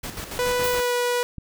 pink noise with tremolo, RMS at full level -32 dBFS, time 0.03-0.81 s, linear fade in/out 10 ms, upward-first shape square, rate 7.1 Hz, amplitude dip 55%
sawtooth tone with pitch glide, 493.9 to 487.9 Hz, B4 to B4, 0 to -21 cents, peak -17 dBFS, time 0.39-1.23 s, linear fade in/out 0 ms, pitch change -21 cents, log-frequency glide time 0.68-0.94 s
violet noise with exponential decay, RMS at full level -28 dBFS, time 0.64-1.15 s, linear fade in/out 1 ms, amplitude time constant 110 ms
click, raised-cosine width 5 ms, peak -22 dBFS, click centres 1.383 s
effects none

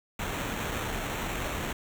pink noise with sample-and-hold, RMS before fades -33 dBFS, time 0.19-1.73 s, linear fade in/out 5 ms, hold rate 4900 Hz, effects none

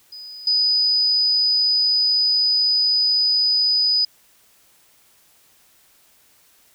sine tone with level steps, 4978 Hz, D#8, in tune, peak -34 / -15 dBFS, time 0.12-4.05 s, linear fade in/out 5 ms, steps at 0.47 s, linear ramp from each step 2 ms, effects white hiss -56 dBFS RMS until 6.74 s

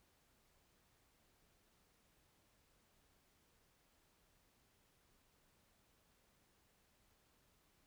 silence, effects pink hiss -75 dBFS RMS until 7.86 s

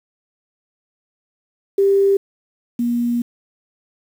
sine tone pair in turn, 394.8 / 238.6 Hz, G4 / A#3, +12 / +41 cents, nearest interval major sixth, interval 871 cents, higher first, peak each -11 / -16 dBFS, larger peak first, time 1.78-2.17 / 2.79-3.22 s, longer second, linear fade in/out 5 ms, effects 7-bit

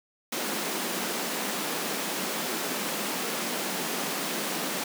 pink high-pass noise, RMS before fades -31 dBFS, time 0.32-4.84 s, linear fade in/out 5 ms, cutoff 180 Hz, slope 48 dB/octave, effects none

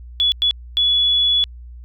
sine tone bursts at uneven times, 3406 Hz, G#7, 43 cents sharp, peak -13 dBFS, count 3, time 0.2-0.32 / 0.42-0.51 / 0.77-1.44 s, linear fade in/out 0 ms, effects added 60 Hz sine -34 dBFS peak until 1.84 s

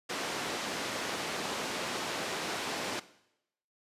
pink band-pass noise, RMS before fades -36 dBFS, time 0.09-3 s, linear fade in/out 10 ms, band 280 to 6300 Hz, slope 12 dB/octave, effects noise-tail reverb RT60 0.8 s tail -17 dB re dry + resampled to 32000 Hz

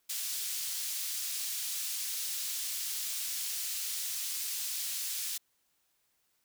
pink high-pass noise, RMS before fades -36 dBFS, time 0.09-5.38 s, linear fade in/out 10 ms, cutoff 4600 Hz, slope 12 dB/octave, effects white hiss -75 dBFS RMS until 6.44 s

